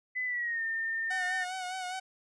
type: tone with pitch glide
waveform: sine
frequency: 2009 to 1810.6 Hz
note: B6 to A6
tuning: +29 to +49 cents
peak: -30 dBFS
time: 0.15-1.45 s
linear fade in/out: 20 ms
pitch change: -180 cents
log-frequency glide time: 0.25-0.63 s
type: tone with vibrato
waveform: sawtooth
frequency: 740 Hz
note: F#5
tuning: in tune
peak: -31 dBFS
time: 1.1-2 s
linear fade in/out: 10 ms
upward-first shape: sine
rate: 4.9 Hz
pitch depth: 42 cents each way
effects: resampled to 22050 Hz